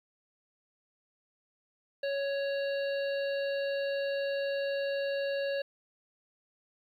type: harmonic tone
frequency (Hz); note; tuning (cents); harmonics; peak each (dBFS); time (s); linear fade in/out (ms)
556; C#5; +5; 1 / 3 / 5 / 7 / 8; -30 / -40 / -44 / -47 / -48; 2.03-5.62; 5
effects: 11-bit